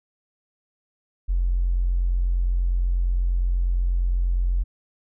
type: tone with tanh clipping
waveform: triangle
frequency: 44.23 Hz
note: F1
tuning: 23 cents sharp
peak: -18 dBFS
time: 1.28-4.64 s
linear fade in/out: 20 ms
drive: 2 dB
effects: none